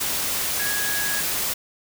sine tone in noise, 1661.2 Hz, G#6, in tune, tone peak -27 dBFS, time 0.59-1.21 s, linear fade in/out 10 ms, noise white, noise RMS -25 dBFS, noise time 0-1.54 s, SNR -5 dB, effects none

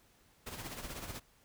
pink noise with tremolo, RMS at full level -42 dBFS, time 0.46-1.2 s, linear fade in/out 10 ms, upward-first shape sine, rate 16 Hz, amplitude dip 55%, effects pink hiss -67 dBFS RMS until 1.44 s

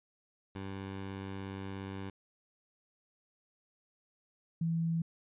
15% pulse / sine tone pair in turn, 97 / 165.22 Hz, G2 / E3, -18 / +4 cents, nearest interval major sixth, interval 922 cents, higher second, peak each -33 / -29 dBFS, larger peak second, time 0.55-2.1 / 4.61-5.02 s, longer first, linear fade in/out 5 ms, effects resampled to 8000 Hz

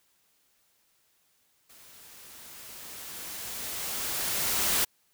white noise with level ramp, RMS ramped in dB -54 to -25 dBFS, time 1.69-4.85 s, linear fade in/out 10 ms, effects white hiss -69 dBFS RMS until 5.13 s

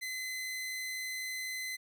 sawtooth tone, 2038 Hz, C7, 46 cents flat, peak -33 dBFS, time 0.01-1.77 s, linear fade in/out 20 ms, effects none

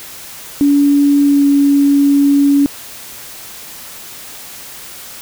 sine tone with pitch glide, 285 to 282.5 Hz, C#4 to C#4, +48 to +33 cents, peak -7 dBFS, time 0.61-2.66 s, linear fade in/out 0 ms, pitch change -15 cents, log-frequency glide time 1.21-1.44 s, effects white hiss -32 dBFS RMS until 5.21 s

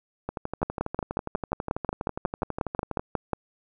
two click trains, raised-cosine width 1 ms, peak -16 / -11 dBFS, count 34 / 16, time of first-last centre 0.29-2.995 / 0.63-3.333 s, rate 12.2 / 5.55 Hz, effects none

